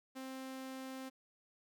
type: tone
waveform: sawtooth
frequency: 263.1 Hz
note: C4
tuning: 10 cents sharp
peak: -40 dBFS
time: 0.15-1.1 s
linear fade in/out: 20 ms
effects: none